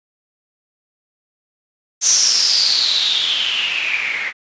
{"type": "noise with low-pass filter sweep", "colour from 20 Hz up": "blue", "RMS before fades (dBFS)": -17, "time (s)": [2.01, 4.33], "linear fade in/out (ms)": 50, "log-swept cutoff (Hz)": [6300, 2000], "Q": 8.9, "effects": ["resampled to 16000 Hz"]}